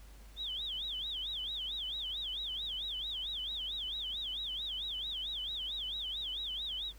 sine tone with vibrato, 3400 Hz, G#7, 40 cents sharp, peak -36 dBFS, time 0.36-6.93 s, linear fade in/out 50 ms, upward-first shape sine, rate 4.5 Hz, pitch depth 230 cents each way, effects added 50 Hz sine -51 dBFS peak until 6.98 s + pink hiss -61 dBFS RMS until 6.98 s

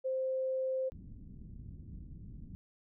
sine tone, 523 Hz, C5, 1 cent flat, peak -31 dBFS, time 0.04-0.9 s, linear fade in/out 20 ms
pink low-pass noise, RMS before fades -48 dBFS, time 0.92-2.55 s, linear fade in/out 0 ms, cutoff 230 Hz, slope 24 dB/octave
effects none

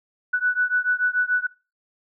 sine beating tone pair, 1480 / 1486.9 Hz, F#6 / F#6, 0 / +8 cents, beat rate 6.9 Hz, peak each -22 dBFS, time 0.33-1.47 s, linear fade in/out 10 ms, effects noise-tail reverb RT60 0.3 s tail -21 dB re dry

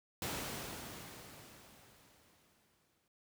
pink noise with exponential decay, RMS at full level -38 dBFS, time 0.22-3.08 s, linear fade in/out 2 ms, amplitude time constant 620 ms, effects high-pass 80 Hz 12 dB/octave

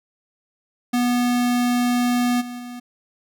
square tone with level steps, 244.3 Hz, B3, 19 cents flat, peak -18 / -31 / -33 dBFS, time 0.93-2.8 s, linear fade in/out 10 ms, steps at 2.4 / 2.58 s, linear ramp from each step 20 ms, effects none

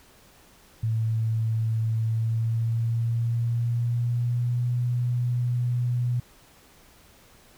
sine tone with pitch glide, 112 to 122.14 Hz, A2 to B2, +31 to -19 cents, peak -22 dBFS, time 0.83-6.2 s, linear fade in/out 5 ms, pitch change +150 cents, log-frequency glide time 1.98-4.7 s, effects pink hiss -55 dBFS RMS until 7.57 s

